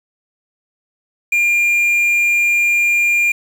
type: tone with quantisation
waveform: triangle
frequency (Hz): 2400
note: D7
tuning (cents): +37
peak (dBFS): -10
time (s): 1.32-3.32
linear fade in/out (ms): 5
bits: 6
effects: none